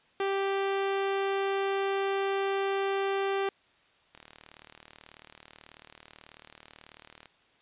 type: tone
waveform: sawtooth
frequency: 392 Hz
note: G4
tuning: in tune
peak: -23 dBFS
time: 0.2-3.49 s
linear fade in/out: 2 ms
type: click train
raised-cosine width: 0.2 ms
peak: -30 dBFS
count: 120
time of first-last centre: 4.15-7.257 s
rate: 38.3 Hz
effects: white hiss -64 dBFS RMS until 7.61 s + resampled to 8000 Hz